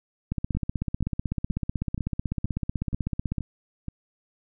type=two click trains; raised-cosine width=5 ms; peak=-14 / -19 dBFS; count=50 / 8; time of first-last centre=0.32-3.382 / 0.55-3.883 s; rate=16 / 2.1 Hz; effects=none